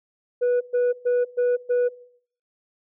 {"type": "tone bursts", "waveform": "sine", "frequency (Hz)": 490, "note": "B4", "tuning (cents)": -14, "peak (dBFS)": -15, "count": 5, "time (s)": [0.41, 1.89], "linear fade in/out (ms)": 20, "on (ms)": 200, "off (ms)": 120, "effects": ["noise-tail reverb RT60 0.6 s tail -20 dB re dry", "tanh soft clip ceiling -17 dBFS"]}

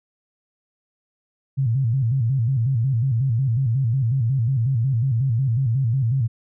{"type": "tone with vibrato", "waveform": "sine", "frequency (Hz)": 124.1, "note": "B2", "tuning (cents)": 9, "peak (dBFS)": -17, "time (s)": [1.57, 6.28], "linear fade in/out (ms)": 20, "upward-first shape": "square", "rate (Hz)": 5.5, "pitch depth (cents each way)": 150, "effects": []}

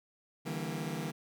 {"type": "chord", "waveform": "sawtooth", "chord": "E half-diminished seventh", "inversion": "third", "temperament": "just", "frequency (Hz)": [148.33, 164.81, 197.78, 237.3], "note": ["D3", "E3", "G3", "Bb3"], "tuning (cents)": [18, 0, 16, 31], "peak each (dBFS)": [-36, -35, -38, -38], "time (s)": [0.45, 1.12], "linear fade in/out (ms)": 20, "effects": []}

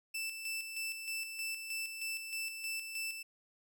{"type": "tone with tremolo", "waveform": "sawtooth", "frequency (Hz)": 2650, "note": "E7", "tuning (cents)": 9, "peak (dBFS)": -33, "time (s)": [0.14, 3.23], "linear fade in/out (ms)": 10, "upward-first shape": "square", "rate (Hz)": 3.2, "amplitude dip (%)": 50, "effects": []}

